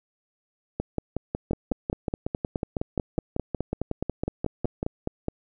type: two click trains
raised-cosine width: 2 ms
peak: -13 / -13 dBFS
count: 19 / 23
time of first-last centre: 1.51-5.284 / 0.8-4.829 s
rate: 4.77 / 5.46 Hz
effects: none